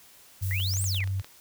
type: tone with pitch glide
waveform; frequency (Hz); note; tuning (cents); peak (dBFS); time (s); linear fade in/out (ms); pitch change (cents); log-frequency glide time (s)
sine; 95.6 to 96.38; G2 to G2; -43 to -29; -26; 0.41-1.22; 20; +14; 0.89-0.94
type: noise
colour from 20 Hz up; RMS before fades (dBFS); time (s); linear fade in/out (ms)
violet; -39; 0.42-0.99; 5
type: exponential two-way sweep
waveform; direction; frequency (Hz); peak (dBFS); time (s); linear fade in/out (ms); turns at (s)
sine; up then down; 1864.7 to 8870 to 1864.7; -30; 0.51-1.04; 0; 0.83
type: clicks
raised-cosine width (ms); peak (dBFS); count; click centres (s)
0.2; -26; 10; 0.601 / 0.738 / 0.769 / 0.842 / 0.946 / 1.005 / 1.041 / 1.075 / 1.197 / 1.245
effects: white hiss -54 dBFS RMS until 1.4 s